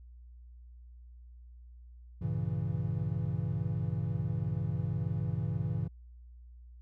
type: chord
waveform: triangle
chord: G diminished seventh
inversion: none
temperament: equal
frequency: 98 / 116.54 / 138.59 / 164.81 Hz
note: G2 / Bb2 / Db3 / Fb3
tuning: 0 / 0 / 0 / 0 cents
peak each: -34 dBFS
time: 2.21-5.88 s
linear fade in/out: 10 ms
effects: added 60 Hz sine -49 dBFS peak until 6.81 s